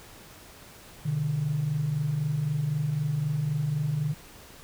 sine tone pair together, 126.4 / 150.3 Hz, B2 / D3, +41 / +40 cents, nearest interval minor third, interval 299 cents, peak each -31 / -25 dBFS, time 1.05-4.14 s, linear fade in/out 10 ms, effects tanh soft clip ceiling -18 dBFS + pink hiss -49 dBFS RMS until 4.63 s

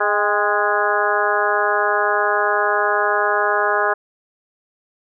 harmonic tone with a mistuned harmonic, 207.7 Hz, G#3, in tune, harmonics 2 / 3 / 4 / 5 / 6 / 7 / 8, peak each -23 / -23 / -23 / -23 / -23 / -23 / -23 dBFS, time 0-3.94 s, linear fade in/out 10 ms, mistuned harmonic 4, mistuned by -40 cents, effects none

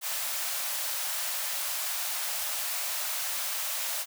white high-pass noise, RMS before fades -32 dBFS, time 0.01-4.06 s, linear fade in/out 50 ms, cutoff 550 Hz, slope 96 dB/octave, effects none

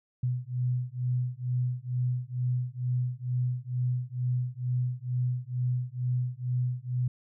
sine beating tone pair, 123.7 / 125.9 Hz, B2 / B2, +3 / +34 cents, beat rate 2.2 Hz, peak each -30 dBFS, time 0.23-7.08 s, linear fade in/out 5 ms, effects none

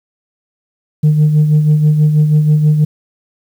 sine tone with tremolo, 151.9 Hz, D#3, 41 cents flat, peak -3 dBFS, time 1.03-2.85 s, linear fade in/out 10 ms, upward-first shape sine, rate 6.2 Hz, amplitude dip 55%, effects tanh soft clip ceiling -4 dBFS + 7-bit

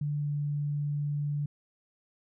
sine tone with pitch glide, 146.83 to 145.9 Hz, D3 to D3, 0 to -11 cents, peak -28 dBFS, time 0.01-1.46 s, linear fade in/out 5 ms, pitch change -11 cents, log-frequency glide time 0.19-0.28 s, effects none

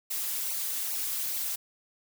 blue noise with flanger, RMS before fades -32 dBFS, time 0.1-1.56 s, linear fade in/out 10 ms, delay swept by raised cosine 0.57 to 5.67 ms, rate 2.4 Hz, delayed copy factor -0.8, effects none

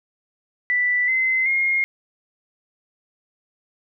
sine tone with pitch steps, 1975.5 / 2056 / 2139 Hz, B6 / C7 / C7, 0 / -31 / +38 cents, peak -17 dBFS, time 0.7-1.84 s, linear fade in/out 0 ms, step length 380 ms, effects none

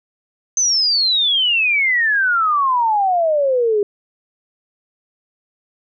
sine exponential sweep, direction down, 6272 to 401.3 Hz, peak -13 dBFS, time 0.57-3.83 s, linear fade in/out 2 ms, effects none

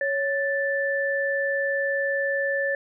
sine tone pair together, 554.4 / 1760 Hz, C#5 / A6, 0 / 0 cents, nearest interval octave + minor sixth, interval 2000 cents, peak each -25 dBFS, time 0.01-2.75 s, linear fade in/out 2 ms, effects none

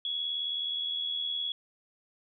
sine tone with amplitude modulation, 3359 Hz, G#7, 19 cents sharp, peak -28 dBFS, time 0.05-1.52 s, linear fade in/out 2 ms, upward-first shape sine, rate 79.3 Hz, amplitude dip 45%, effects none

